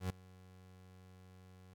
30% pulse tone with ADSR envelope, 92.5 Hz, F#2, in tune, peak -31 dBFS, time 0-1.74 s, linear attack 99 ms, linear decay 7 ms, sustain -23 dB, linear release 8 ms, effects none

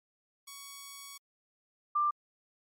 5% pulse / sine tone pair in turn, 1119 / 1186.1 Hz, C#6 / D6, +16 / +17 cents, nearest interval minor second, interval 101 cents, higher second, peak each -33 / -25 dBFS, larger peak second, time 0.47-1.18 / 1.95-2.11 s, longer first, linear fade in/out 10 ms, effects MP3 64 kbps

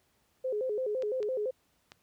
sine tone with vibrato, 466.2 Hz, A#4, in tune, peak -29 dBFS, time 0.44-1.51 s, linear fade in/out 10 ms, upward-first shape square, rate 5.9 Hz, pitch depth 180 cents each way
clicks, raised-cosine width 0.2 ms, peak -29 dBFS, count 3, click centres 1.023 / 1.229 / 1.919 s
effects pink hiss -71 dBFS RMS until 2.02 s + high-pass 60 Hz 12 dB/octave

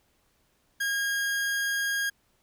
40% pulse tone, 1629 Hz, G#6, 34 cents flat, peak -25 dBFS, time 0.8-2.1 s, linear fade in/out 10 ms, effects pink hiss -69 dBFS RMS until 2.42 s

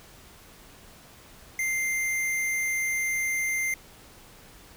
square tone, 2093 Hz, C7, in tune, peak -26 dBFS, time 1.59-3.74 s, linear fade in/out 2 ms, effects pink hiss -51 dBFS RMS until 4.76 s

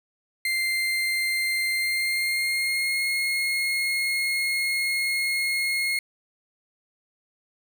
35% pulse tone with pitch glide, 2093 to 2153 Hz, C7 to C7, 0 to +49 cents, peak -21 dBFS, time 0.45-5.99 s, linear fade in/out 2 ms, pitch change +49 cents, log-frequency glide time 1.73-3.05 s, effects none

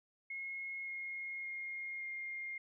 sine tone with pitch steps, 2163 / 2149 / 2136 / 2122 Hz, C#7 / C7 / C7 / C7, -43 / +46 / +35 / +24 cents, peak -40 dBFS, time 0.3-2.58 s, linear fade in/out 5 ms, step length 570 ms, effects none

